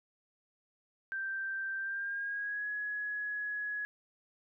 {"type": "tone with pitch glide", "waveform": "sine", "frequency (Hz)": [1568, 1680.5], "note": ["G6", "G#6"], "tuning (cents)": [0, 20], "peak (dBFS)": -34, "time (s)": [1.12, 3.85], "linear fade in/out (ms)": 0, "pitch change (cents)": 120, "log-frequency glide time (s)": [1.78, 2.68], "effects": []}